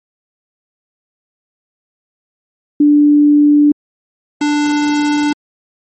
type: tone pair in turn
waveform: sine / square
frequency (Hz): 293.7 / 294.9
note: D4 / D4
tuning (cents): 0 / +7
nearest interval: unison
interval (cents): 7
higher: second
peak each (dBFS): -5 / -12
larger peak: first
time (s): 2.8-3.72 / 4.41-5.33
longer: neither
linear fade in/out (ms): 5
effects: MP3 32 kbps